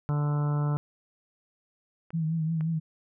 harmonic tone, 146.83 Hz, D3, in tune, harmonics 1 / 2 / 3 / 4 / 5 / 6 / 7 / 8 / 9 / 10, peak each -24 / -39 / -41 / -43 / -45 / -44 / -43 / -52 / -42 / -54 dBFS, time 0.09-0.77 s, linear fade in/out 0 ms
clicks, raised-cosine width 0.5 ms, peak -30 dBFS, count 2, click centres 2.105 / 2.609 s
sine tone with vibrato, 160.9 Hz, E3, 42 cents flat, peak -25 dBFS, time 2.13-2.8 s, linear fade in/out 20 ms, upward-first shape triangle, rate 5.7 Hz, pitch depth 62 cents each way
effects none

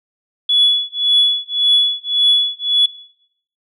sine tone with tremolo, 3405 Hz, G#7, 42 cents sharp, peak -7 dBFS, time 0.49-2.86 s, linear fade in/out 5 ms, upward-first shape triangle, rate 1.8 Hz, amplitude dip 100%, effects noise-tail reverb RT60 0.7 s tail -19 dB re dry + tanh soft clip ceiling -3 dBFS

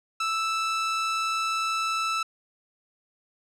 sawtooth tone, 1318.5 Hz, E6, in tune, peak -21 dBFS, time 0.2-2.23 s, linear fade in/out 5 ms, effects low-pass 7000 Hz 12 dB/octave

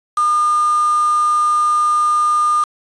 sine tone with quantisation, 1213 Hz, D#6, 44 cents flat, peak -12 dBFS, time 0.17-2.64 s, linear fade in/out 5 ms, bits 4, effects resampled to 22050 Hz

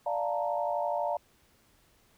sine chord, Bb major seventh, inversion first, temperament equal, 587.3 / 698.5 / 880 / 932.3 Hz, D5 / F5 / A5 / Bb5, 0 / 0 / 0 / 0 cents, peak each -32 / -32 / -36 / -35 dBFS, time 0.06-1.17 s, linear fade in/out 5 ms, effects pink hiss -65 dBFS RMS until 2.17 s

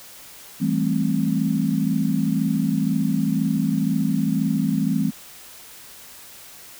sine chord, A minor seventh, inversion second, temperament just, 165 / 198 / 220 / 264 Hz, E3 / G3 / A3 / C4, +2 / +18 / 0 / +16 cents, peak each -24 dBFS, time 0.6-5.11 s, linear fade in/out 20 ms, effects white hiss -43 dBFS RMS until 6.79 s

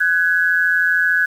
sine tone pair together, 1497 / 1670.4 Hz, F#6 / G#6, +20 / +10 cents, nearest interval major second, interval 190 cents, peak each -16 dBFS, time 0-1.26 s, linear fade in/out 10 ms, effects 7-bit

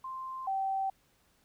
sine tone pair in turn, 1046.5 / 773.7 Hz, C6 / G5, 0 / -23 cents, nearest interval perfect fourth, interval 523 cents, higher first, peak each -37 / -29 dBFS, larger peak second, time 0.04-0.47 / 0.47-0.9 s, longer neither, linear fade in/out 5 ms, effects pink hiss -69 dBFS RMS until 1.44 s

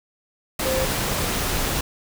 sine tone in noise, 523 Hz, C5, 1 cent flat, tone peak -22 dBFS, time 0.65-0.85 s, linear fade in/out 5 ms, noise pink, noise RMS -24 dBFS, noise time 0.59-1.81 s, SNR -1 dB, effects none

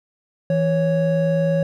triangle tone pair together, 164.81 / 554.4 Hz, E3 / C#5, 0 / 0 cents, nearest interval octave + major sixth, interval 2100 cents, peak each -17 dBFS, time 0.5-1.63 s, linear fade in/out 2 ms, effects none

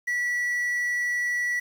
triangle tone with quantisation, 1948 Hz, B6, 24 cents flat, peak -22 dBFS, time 0.07-1.6 s, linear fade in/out 10 ms, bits 8, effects none

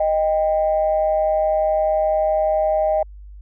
sine tone pair together, 622.3 / 790.6 Hz, D#5 / G5, 0 / +15 cents, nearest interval major third, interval 415 cents, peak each -16 / -21 dBFS, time 0-3.03 s, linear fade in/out 5 ms, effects tanh soft clip ceiling -8 dBFS + added 50 Hz sine -36 dBFS peak until 3.41 s

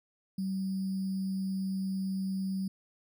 sine tone with sample-and-hold, 191.1 Hz, G3, 44 cents flat, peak -30 dBFS, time 0.38-2.68 s, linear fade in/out 5 ms, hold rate 4900 Hz, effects none

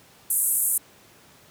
white band-pass noise, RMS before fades -23 dBFS, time 0.3-0.78 s, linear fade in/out 5 ms, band 8400 to 13000 Hz, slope 48 dB/octave, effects pink hiss -53 dBFS RMS until 1.5 s + high-pass 100 Hz 12 dB/octave

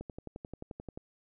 click train, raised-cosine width 2 ms, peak -28 dBFS, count 12, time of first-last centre 0.01-0.975 s, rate 11.4 Hz, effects none

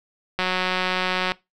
click train, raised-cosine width 0.3 ms, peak -7 dBFS, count 172, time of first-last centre 0.39-1.319 s, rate 184 Hz, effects noise-tail reverb RT60 0.2 s tail -20 dB re dry

